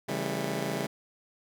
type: chord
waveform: 15% pulse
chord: A dominant seventh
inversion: first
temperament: just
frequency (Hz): 137.5 / 165 / 198 / 220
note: C#3 / E3 / G3 / A3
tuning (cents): -14 / +2 / +18 / 0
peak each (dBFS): -29 / -30 / -28 / -32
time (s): 0.08-0.87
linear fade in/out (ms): 10
effects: none